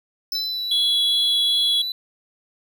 square tone with exponential decay, 5274 Hz, E8, in tune, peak -22 dBFS, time 0.32-0.78 s, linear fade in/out 2 ms, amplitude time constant 99 ms
triangle tone with vibrato, 3983 Hz, B7, 14 cents sharp, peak -23 dBFS, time 0.35-1.92 s, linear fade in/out 2 ms, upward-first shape sine, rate 2.6 Hz, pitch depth 18 cents each way
triangle tone, 3363 Hz, G#7, 21 cents sharp, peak -16 dBFS, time 0.71-1.82 s, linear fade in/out 5 ms
effects none

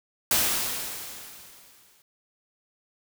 white noise with exponential decay, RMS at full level -21 dBFS, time 0.31-2.02 s, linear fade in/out 2 ms, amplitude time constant 370 ms, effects none

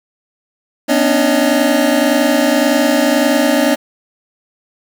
square tone cluster, 245.9 / 275.7 / 297.5 / 562 / 622 Hz, B3 / C#4 / D4 / C#5 / D#5, -7 / -9 / +22 / +24 / -1 cents, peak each -18 dBFS, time 0.88-3.76 s, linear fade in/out 20 ms, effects 7-bit

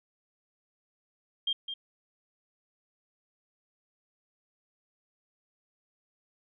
sine tone with echo, 3201 Hz, G7, 36 cents sharp, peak -26 dBFS, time 1.47-1.53 s, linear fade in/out 5 ms, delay 210 ms, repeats 1, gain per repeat -8 dB, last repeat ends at 1.74 s, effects none

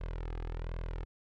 sawtooth tone with flanger, 41.2 Hz, E1, in tune, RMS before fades -38 dBFS, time 0-1.05 s, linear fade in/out 20 ms, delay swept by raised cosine 1.9 to 2.42 ms, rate 1.3 Hz, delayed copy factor +0.65, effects low-pass 3000 Hz 12 dB/octave

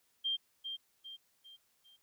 sine tone with echo, 3179 Hz, G7, 24 cents sharp, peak -31 dBFS, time 0.24-0.37 s, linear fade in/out 20 ms, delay 400 ms, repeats 4, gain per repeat -7 dB, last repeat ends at 1.97 s, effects white hiss -74 dBFS RMS until 2.02 s

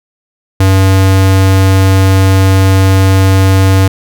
square tone, 95.7 Hz, G2, 41 cents flat, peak -5 dBFS, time 0.6-3.88 s, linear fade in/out 5 ms, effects none

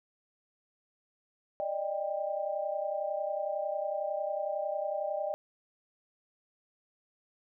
sine tone cluster, 588 / 619 / 791 Hz, D5 / D#5 / G5, +2 / -9 / +15 cents, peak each -35 / -34 / -37 dBFS, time 1.6-5.34 s, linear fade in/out 0 ms, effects none

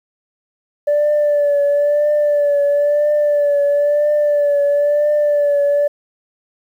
sine tone with vibrato, 583 Hz, D5, 13 cents flat, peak -10 dBFS, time 0.87-5.88 s, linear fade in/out 10 ms, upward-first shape triangle, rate 1 Hz, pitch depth 40 cents each way, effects tanh soft clip ceiling -9 dBFS + 8-bit

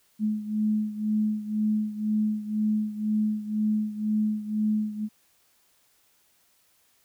sine beating tone pair, 213.1 / 215.1 Hz, G#3 / A3, +45 / -39 cents, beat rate 2 Hz, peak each -25 / -29 dBFS, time 0.19-5.09 s, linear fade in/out 50 ms, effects white hiss -65 dBFS RMS until 7.04 s

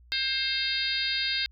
harmonic tone, 530 Hz, C5, 22 cents sharp, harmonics 3 / 4 / 5 / 6 / 7 / 8 / 9, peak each -35 / -34 / -35 / -37 / -31 / -34 / -32 dBFS, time 0.12-1.46 s, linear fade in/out 0 ms, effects added 60 Hz sine -52 dBFS peak until 1.51 s

